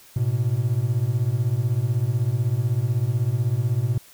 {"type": "beating tone pair", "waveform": "triangle", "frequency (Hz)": [110, 126], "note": ["A2", "B2"], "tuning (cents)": [0, 35], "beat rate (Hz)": 16, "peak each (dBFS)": [-21, -20], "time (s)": [0.16, 3.98], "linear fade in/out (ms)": 5, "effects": ["white hiss -50 dBFS RMS until 4.13 s"]}